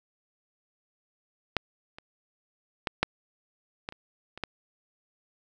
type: clicks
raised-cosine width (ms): 0.3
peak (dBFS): -8 / -27 / -11 / -6 / -17 / -28 / -25 / -14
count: 8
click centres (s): 1.567 / 1.985 / 2.872 / 3.03 / 3.889 / 3.924 / 4.376 / 4.437
effects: none